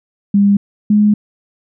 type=tone pair in turn; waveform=sine; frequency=201.2 / 209.2 Hz; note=G3 / G#3; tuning=+45 / +13 cents; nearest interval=minor second; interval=68 cents; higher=second; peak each=-7 dBFS; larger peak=neither; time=0.34-0.57 / 0.9-1.14 s; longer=second; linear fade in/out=5 ms; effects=none